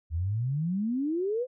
sine exponential sweep, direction up, 76.2 to 523.3 Hz, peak -26 dBFS, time 0.1-1.47 s, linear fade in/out 50 ms, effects none

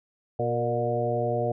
harmonic tone with a mistuned harmonic, 120 Hz, B2, 49 cents flat, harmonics 1 / 2 / 3 / 4 / 5 / 6, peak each -30 / -36 / -34 / -29 / -29 / -31 dBFS, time 0.39-1.52 s, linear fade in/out 5 ms, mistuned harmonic 4, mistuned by -40 cents, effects none

